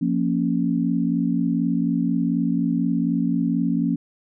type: chord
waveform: sine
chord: Bb minor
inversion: second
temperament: equal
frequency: 174.61 / 233.1 / 277.2 Hz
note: F3 / Bb3 / Db4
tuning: 0 / 0 / 0 cents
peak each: -23 dBFS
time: 0.01-3.96 s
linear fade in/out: 10 ms
effects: none